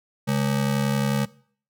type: ring-modulated tone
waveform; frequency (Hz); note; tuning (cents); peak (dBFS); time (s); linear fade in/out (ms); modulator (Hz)
square; 172.9; F3; -17; -18; 0.27-1.26; 20; 35.6
effects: noise-tail reverb RT60 0.5 s tail -20 dB re dry